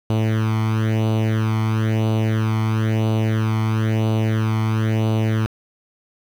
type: tone with flanger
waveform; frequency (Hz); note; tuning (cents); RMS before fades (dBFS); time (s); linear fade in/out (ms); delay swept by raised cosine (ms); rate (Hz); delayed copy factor
sawtooth; 110; A2; 0; -19; 0.1-5.46; 0; 0.27 to 0.92; 1; +0.75
effects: low-pass 3000 Hz 12 dB/octave + 7-bit